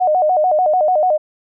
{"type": "tone with vibrato", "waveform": "sine", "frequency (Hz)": 671, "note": "E5", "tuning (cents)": 31, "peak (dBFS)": -11, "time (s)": [0, 1.18], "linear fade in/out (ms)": 20, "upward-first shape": "square", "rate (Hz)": 6.8, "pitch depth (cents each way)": 160, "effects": []}